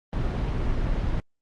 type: noise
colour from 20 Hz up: brown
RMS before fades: -25 dBFS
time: 0.13-1.2 s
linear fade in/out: 0 ms
effects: low-pass 4000 Hz 12 dB/octave + Opus 24 kbps